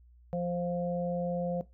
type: harmonic tone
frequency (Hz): 175.2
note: F3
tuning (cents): +6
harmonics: 1 / 3 / 4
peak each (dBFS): -32 / -33 / -40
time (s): 0.33-1.61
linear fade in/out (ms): 0
effects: noise-tail reverb RT60 0.2 s tail -17 dB re dry + added 60 Hz sine -55 dBFS peak until 1.73 s